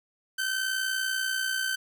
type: tone with amplitude modulation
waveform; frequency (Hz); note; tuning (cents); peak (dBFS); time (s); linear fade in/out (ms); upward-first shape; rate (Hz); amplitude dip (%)
sawtooth; 1540; G6; -31; -21; 0.38-1.76; 10; sine; 60.2; 55
effects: none